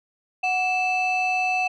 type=tone pair together; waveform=sine; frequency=740 / 2637 Hz; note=F#5 / E7; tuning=0 / 0 cents; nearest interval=octave + minor seventh; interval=2200 cents; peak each=-21 / -21 dBFS; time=0.43-1.68 s; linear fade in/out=10 ms; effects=tanh soft clip ceiling -17 dBFS